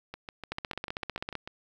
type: two click trains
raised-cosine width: 0.3 ms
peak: -23 / -17 dBFS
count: 10 / 14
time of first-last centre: 0.14-1.475 / 0.52-1.353 s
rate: 6.74 / 15.6 Hz
effects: 9-bit